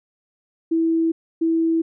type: tone pair in turn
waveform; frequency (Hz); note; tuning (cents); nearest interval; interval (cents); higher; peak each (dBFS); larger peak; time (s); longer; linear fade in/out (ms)
sine; 327.6 / 327.6; E4 / E4; -11 / -11; unison; 0; neither; -16; neither; 0.71-1.12 / 1.41-1.82; neither; 10
effects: none